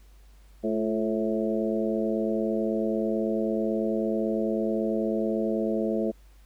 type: harmonic tone with a mistuned harmonic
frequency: 109.1 Hz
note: A2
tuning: 14 cents flat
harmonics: 2 / 3 / 4 / 5 / 6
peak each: -28 / -30 / -31 / -32 / -33 dBFS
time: 0.63-6.12 s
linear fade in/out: 20 ms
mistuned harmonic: 3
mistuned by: +67 cents
effects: added 50 Hz sine -50 dBFS peak until 6.45 s + pink hiss -63 dBFS RMS until 6.45 s